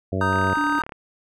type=harmonic tone; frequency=95 Hz; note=F#2; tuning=46 cents sharp; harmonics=1 / 2 / 3 / 4 / 5 / 6 / 7; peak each=-25 / -28 / -30 / -31 / -32 / -33 / -33 dBFS; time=0.12-0.54 s; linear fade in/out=5 ms
type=chord; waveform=triangle; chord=Eb major; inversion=second; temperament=just; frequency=933.4 / 1244.5 / 1555.6 Hz; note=Bb5 / Eb6 / G6; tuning=+2 / 0 / -14 cents; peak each=-23 dBFS; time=0.21-0.82 s; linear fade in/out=2 ms
type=click train; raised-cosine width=0.5 ms; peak=-20 dBFS; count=22; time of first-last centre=0.33-0.922 s; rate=35.5 Hz
type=tone; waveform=sine; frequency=291.9 Hz; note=D4; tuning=10 cents flat; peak=-24 dBFS; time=0.57-0.79 s; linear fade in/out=0 ms
effects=none